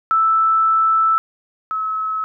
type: tone pair in turn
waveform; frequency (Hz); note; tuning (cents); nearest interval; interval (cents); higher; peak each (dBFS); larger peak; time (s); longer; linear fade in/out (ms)
sine; 1318.5 / 1291.4; E6 / E6; 0 / -36; unison; 36; first; -12 / -19; first; 0.11-1.18 / 1.71-2.24; first; 0
effects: none